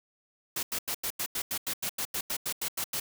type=noise bursts; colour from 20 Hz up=white; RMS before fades=-32 dBFS; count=16; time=0.56-3 s; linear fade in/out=5 ms; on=70 ms; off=88 ms; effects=none